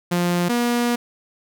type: tone pair in turn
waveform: sawtooth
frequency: 175.4 / 239.8 Hz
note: F3 / A#3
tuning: +8 / +49 cents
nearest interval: perfect fourth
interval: 541 cents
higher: second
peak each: -14 dBFS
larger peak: neither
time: 0.11-0.49 / 0.49-0.96 s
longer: second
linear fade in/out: 10 ms
effects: none